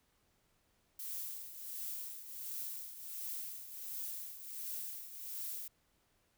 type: noise with tremolo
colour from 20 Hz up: violet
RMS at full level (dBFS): -41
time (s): 0.99-5.68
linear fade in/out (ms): 5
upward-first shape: triangle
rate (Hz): 1.4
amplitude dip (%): 70
effects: pink hiss -75 dBFS RMS until 6.37 s